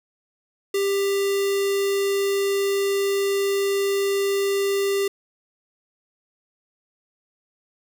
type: tone with notch filter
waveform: square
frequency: 396.4 Hz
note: G4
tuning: 19 cents sharp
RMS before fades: -22 dBFS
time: 0.74-5.08 s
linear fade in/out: 5 ms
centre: 1000 Hz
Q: 1.3
effects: none